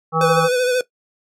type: harmonic tone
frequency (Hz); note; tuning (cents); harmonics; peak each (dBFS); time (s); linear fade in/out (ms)
161.8; E3; -32; 1 / 3 / 5 / 7 / 8; -21 / -21 / -21 / -21 / -21; 0.12-0.49; 50
type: tone with vibrato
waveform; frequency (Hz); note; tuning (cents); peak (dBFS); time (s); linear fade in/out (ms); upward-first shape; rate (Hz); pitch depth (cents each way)
square; 500; B4; +21; -16; 0.21-0.81; 2; sine; 13; 34
effects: noise-tail reverb RT60 0.1 s tail -17 dB re dry + low-pass 11000 Hz 12 dB/octave